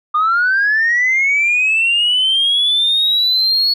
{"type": "linear sweep", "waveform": "sine", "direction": "up", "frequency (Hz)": [1203, 4391], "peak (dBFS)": -10, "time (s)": [0.14, 3.74], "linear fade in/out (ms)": 10, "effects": ["tanh soft clip ceiling -8 dBFS"]}